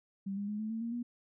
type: tone with pitch steps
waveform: sine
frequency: 195.7 / 202.5 / 209.5 / 216.8 / 224.3 / 232.1 / 240.1 Hz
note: G3 / G#3 / G#3 / A3 / A3 / A#3 / B3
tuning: -3 / -43 / +15 / -25 / +34 / -7 / -49 cents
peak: -34 dBFS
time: 0.26-1.03 s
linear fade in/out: 10 ms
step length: 110 ms
effects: none

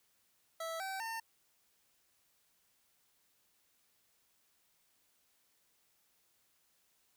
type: tone with pitch steps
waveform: 25% pulse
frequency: 655 / 770 / 905.2 Hz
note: E5 / G5 / A5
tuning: -11 / -31 / +49 cents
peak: -35 dBFS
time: 0.6-1.2 s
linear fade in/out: 5 ms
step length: 200 ms
effects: white hiss -74 dBFS RMS until 7.16 s

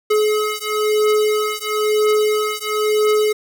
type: beating tone pair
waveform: square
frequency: 425.1 / 426.1 Hz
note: G#4 / G#4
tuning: +40 / +44 cents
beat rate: 1 Hz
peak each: -19 dBFS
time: 0.1-3.33 s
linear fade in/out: 10 ms
effects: none

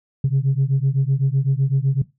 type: beating tone pair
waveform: sine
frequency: 132.3 / 140.2 Hz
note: C3 / C#3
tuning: +20 / +20 cents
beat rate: 7.9 Hz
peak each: -17 dBFS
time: 0.24-2.02 s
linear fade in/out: 5 ms
effects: noise-tail reverb RT60 0.2 s tail -18 dB re dry + tanh soft clip ceiling -11 dBFS

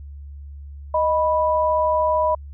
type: tone pair together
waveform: sine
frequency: 622.3 / 984.3 Hz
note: D#5 / B5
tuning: 0 / -6 cents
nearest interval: minor sixth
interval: 794 cents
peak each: -19 dBFS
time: 0.94-2.35 s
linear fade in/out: 5 ms
effects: added 71 Hz sine -34 dBFS peak until 2.53 s

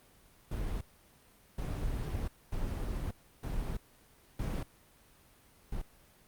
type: noise bursts at uneven times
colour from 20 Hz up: brown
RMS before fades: -35 dBFS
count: 6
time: 0.51-0.81 / 1.58-2.28 / 2.52-3.11 / 3.43-3.77 / 4.39-4.63 / 5.72-5.82 s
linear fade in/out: 5 ms
effects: pink hiss -62 dBFS RMS until 6.27 s + Opus 32 kbps

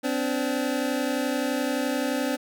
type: tone pair together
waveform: 25% pulse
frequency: 256.7 / 288.3 Hz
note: C4 / D4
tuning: -33 / -32 cents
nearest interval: major second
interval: 201 cents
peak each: -23 / -24 dBFS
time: 0.03-2.37 s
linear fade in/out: 20 ms
effects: none

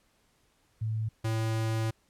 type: tone pair in turn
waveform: sine / square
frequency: 110 / 111.66 Hz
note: A2 / A2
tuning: 0 / +26 cents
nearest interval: unison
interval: 26 cents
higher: second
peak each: -28 dBFS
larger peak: neither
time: 0.81-1.09 / 1.24-1.91 s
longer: second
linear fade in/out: 10 ms
effects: pink hiss -69 dBFS RMS until 2.09 s + low-pass 12000 Hz 12 dB/octave

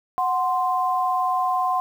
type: tone pair together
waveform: sine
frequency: 738.2 / 1044 Hz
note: F#5 / C6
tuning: -4 / -4 cents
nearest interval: tritone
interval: 600 cents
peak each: -22 dBFS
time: 0.18-1.8 s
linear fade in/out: 0 ms
effects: 8-bit

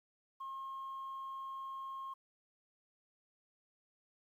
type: tone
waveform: sine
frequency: 1074 Hz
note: C6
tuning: 45 cents sharp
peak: -40 dBFS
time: 0.4-2.14 s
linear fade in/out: 10 ms
effects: tanh soft clip ceiling -39 dBFS + 12-bit

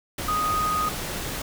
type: tone in noise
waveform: sine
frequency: 1244.5 Hz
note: D#6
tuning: in tune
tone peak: -22 dBFS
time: 0.28-0.89 s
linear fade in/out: 5 ms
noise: pink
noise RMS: -31 dBFS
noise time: 0.18-1.42 s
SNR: +6 dB
effects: none

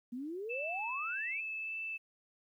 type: exponential sweep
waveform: sine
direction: up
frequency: 233.1 to 2489 Hz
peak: -38 dBFS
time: 0.12-1.41 s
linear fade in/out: 10 ms
type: tone with vibrato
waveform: sine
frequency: 2630 Hz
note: E7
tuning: 5 cents flat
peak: -37 dBFS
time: 0.49-1.98 s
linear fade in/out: 20 ms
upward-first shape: sine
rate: 1.7 Hz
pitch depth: 10 cents each way
effects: 12-bit

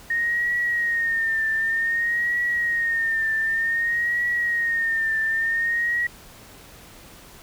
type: tone with vibrato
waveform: sine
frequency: 1850 Hz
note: A#6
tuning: 14 cents flat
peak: -20 dBFS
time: 0.1-6.07 s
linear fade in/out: 5 ms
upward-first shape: triangle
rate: 0.54 Hz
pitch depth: 73 cents each way
effects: pink hiss -46 dBFS RMS until 7.42 s

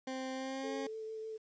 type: tone with pitch glide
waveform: 20% pulse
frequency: 261.6 to 271.5 Hz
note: C4 to C#4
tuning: 0 to -36 cents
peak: -33 dBFS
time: 0.07-0.87 s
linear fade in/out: 5 ms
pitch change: +64 cents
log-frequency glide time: 0.33-0.76 s
type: tone with vibrato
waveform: sine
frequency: 440 Hz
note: A4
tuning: in tune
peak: -40 dBFS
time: 0.63-1.38 s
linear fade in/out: 20 ms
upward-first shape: sine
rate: 6.6 Hz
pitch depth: 13 cents each way
effects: resampled to 16000 Hz + 11-bit

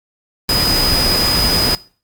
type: tone in noise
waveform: sine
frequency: 4978 Hz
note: D#8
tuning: in tune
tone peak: -13 dBFS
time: 0.49-1.75 s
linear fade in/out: 2 ms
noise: pink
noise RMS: -17 dBFS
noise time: 0.49-1.75 s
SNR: +1 dB
effects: noise-tail reverb RT60 0.4 s tail -20 dB re dry + Opus 32 kbps

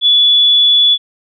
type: tone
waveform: sine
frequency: 3430 Hz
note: A7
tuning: 45 cents flat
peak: -6 dBFS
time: 0.01-0.98 s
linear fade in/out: 50 ms
effects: none

